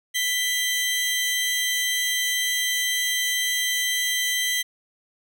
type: tone pair together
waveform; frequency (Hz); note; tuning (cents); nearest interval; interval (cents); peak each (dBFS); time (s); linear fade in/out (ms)
sawtooth; 1985 / 3151; B6 / G7; +8 / +8; minor sixth; 800; -21 / -22; 0.14-4.63; 20
effects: none